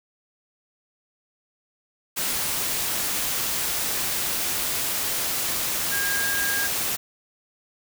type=tone in noise; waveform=sine; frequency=1622 Hz; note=G#6; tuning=41 cents flat; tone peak=-25 dBFS; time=5.91-6.68 s; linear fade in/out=20 ms; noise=white; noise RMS=-26 dBFS; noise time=2.16-6.97 s; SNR=-2 dB; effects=none